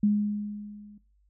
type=tone with level ramp; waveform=sine; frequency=207.7 Hz; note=G#3; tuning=in tune; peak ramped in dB=-18 to -47 dBFS; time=0.03-0.98 s; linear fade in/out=5 ms; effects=noise-tail reverb RT60 0.3 s tail -19 dB re dry + added 50 Hz sine -62 dBFS peak until 1.29 s